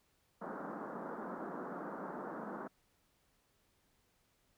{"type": "band-pass noise", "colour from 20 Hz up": "pink", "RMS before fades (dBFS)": -44, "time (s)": [0.41, 2.68], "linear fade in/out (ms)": 10, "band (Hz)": [180, 1500], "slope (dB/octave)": 48, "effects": ["pink hiss -75 dBFS RMS until 4.57 s"]}